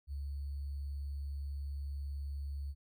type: tone with sample-and-hold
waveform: sine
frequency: 70.4 Hz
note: C#2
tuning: 27 cents sharp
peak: -37 dBFS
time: 0.07-2.75 s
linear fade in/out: 50 ms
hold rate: 4410 Hz
effects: none